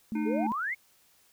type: tone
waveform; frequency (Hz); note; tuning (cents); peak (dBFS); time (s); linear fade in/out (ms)
sine; 220.4; A3; +3; -30; 0.12-0.52; 0
type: harmonic tone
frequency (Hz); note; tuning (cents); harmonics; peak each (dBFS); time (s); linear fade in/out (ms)
305.4; D#4; -32; 1 / 3 / 5 / 7 / 8; -30 / -42 / -49 / -47 / -47; 0.15-0.47; 5
type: exponential sweep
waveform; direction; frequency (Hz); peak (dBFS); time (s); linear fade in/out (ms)
sine; up; 392 to 2256; -29; 0.25-0.75; 20
effects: white hiss -64 dBFS RMS until 1.32 s

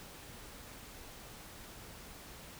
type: silence
effects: pink hiss -51 dBFS RMS until 2.59 s

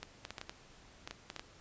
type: clicks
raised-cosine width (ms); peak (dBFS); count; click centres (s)
0.2; -24; 11; 0.03 / 0.251 / 0.306 / 0.382 / 0.414 / 0.495 / 1.075 / 1.11 / 1.301 / 1.363 / 1.395
effects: pink hiss -59 dBFS RMS until 1.6 s + resampled to 16000 Hz

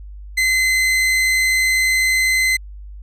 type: tone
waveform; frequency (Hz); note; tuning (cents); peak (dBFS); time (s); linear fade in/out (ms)
40% pulse; 2052; C7; -34; -13; 0.37-2.57; 10
effects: added 50 Hz sine -32 dBFS peak until 3.02 s + low-pass 12000 Hz 12 dB/octave

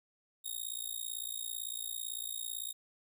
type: tone with amplitude modulation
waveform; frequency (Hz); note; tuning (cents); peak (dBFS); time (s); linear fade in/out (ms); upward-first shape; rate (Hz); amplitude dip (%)
5% pulse; 3729; A#7; 0; -26; 0.44-2.73; 20; sine; 57.9; 95
effects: none

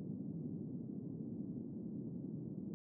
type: band-pass noise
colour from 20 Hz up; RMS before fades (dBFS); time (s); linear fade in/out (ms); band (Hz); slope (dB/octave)
white; -45; 0-2.74; 0; 140 to 260; 24
effects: none

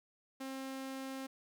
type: tone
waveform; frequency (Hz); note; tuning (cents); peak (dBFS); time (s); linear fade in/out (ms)
sawtooth; 266.5; C4; +32; -37; 0.4-1.27; 10
effects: none

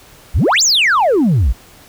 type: exponential two-way sweep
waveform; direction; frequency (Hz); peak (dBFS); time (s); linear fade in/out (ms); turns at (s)
sine; up then down; 49 to 7459 to 49; -7; 0.34-1.53; 20; 0.63
effects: tanh soft clip ceiling -8 dBFS + pink hiss -43 dBFS RMS until 1.88 s

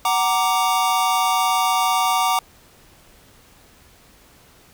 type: chord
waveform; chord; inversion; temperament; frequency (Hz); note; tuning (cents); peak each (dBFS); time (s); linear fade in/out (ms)
square; Gb augmented; none; equal with one note detuned; 748.2 / 932.3 / 1174.7; Gb5 / Bb5 / D6; +19 / 0 / 0; -22; 0.05-2.39; 2
effects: pink hiss -51 dBFS RMS until 4.73 s

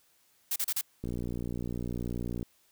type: noise bursts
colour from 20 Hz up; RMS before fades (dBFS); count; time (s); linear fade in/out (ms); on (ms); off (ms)
blue; -30; 4; 0.51-0.812; 5; 50; 34
type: click train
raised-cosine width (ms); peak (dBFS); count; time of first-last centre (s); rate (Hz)
3; -23; 84; 1.04-2.428; 59.8
effects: white hiss -67 dBFS RMS until 2.71 s

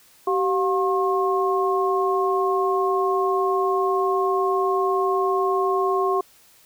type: tone cluster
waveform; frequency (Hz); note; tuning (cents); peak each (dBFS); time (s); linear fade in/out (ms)
sine; 383.9 / 715 / 1077; G4 / F5 / C6; -36 / +41 / +50; -21 / -26 / -23; 0.27-6.21; 5
effects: white hiss -54 dBFS RMS until 6.65 s

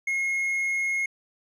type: tone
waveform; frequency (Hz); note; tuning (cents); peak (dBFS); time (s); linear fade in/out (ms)
triangle; 2158; C#7; -47; -22; 0.07-1.06; 5
effects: resampled to 32000 Hz

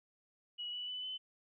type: tone with pitch steps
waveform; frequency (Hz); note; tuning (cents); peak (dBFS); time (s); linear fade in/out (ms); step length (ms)
sine; 2920 / 2957 / 2995 / 3033; F#7 / F#7 / F#7 / F#7; -24 / -2 / +20 / +42; -39; 0.58-1.18; 20; 150
effects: none

